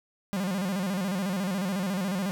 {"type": "tone with vibrato", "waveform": "45% pulse", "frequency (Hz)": 190, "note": "F#3", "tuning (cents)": 46, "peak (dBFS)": -27, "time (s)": [0.33, 2.31], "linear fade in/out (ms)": 0, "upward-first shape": "square", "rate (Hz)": 14, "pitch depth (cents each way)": 100, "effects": []}